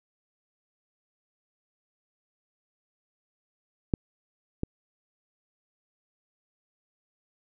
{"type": "clicks", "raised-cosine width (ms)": 3, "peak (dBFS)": [-10, -15], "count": 2, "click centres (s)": [3.938, 4.634], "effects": []}